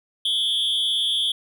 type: tone with amplitude modulation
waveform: triangle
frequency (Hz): 3360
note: G#7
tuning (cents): +19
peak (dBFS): -14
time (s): 0.25-1.32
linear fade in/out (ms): 5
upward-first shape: sine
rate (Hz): 238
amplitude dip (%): 100
effects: none